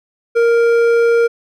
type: tone with hard clipping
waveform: sine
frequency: 466.6 Hz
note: A#4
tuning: 2 cents sharp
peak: -11 dBFS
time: 0.35-1.28 s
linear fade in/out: 20 ms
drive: 8 dB
effects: none